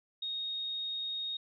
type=tone; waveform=sine; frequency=3729 Hz; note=A#7; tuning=in tune; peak=-34 dBFS; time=0.22-1.37 s; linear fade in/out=5 ms; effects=none